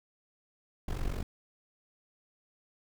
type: noise with amplitude modulation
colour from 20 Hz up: brown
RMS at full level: -30 dBFS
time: 0.88-1.23 s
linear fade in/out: 5 ms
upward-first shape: sine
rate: 46.8 Hz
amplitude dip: 80%
effects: none